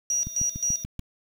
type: tone with tremolo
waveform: sine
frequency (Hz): 5780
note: F#8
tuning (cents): -41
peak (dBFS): -22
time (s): 0.1-0.84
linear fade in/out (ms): 2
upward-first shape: square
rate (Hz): 3.8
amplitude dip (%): 80
type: click train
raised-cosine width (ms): 5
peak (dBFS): -21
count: 6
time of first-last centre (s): 0.27-0.994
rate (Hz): 6.91
effects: 7-bit